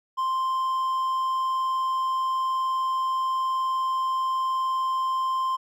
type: tone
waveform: triangle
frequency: 1046.5 Hz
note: C6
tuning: in tune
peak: -21 dBFS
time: 0.17-5.57 s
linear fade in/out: 20 ms
effects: none